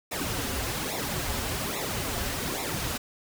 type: noise with flanger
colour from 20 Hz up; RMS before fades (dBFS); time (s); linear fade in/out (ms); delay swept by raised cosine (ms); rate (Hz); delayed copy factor
pink; -31; 0.11-2.98; 10; 0.64 to 6.54; 1.2; -0.8
effects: none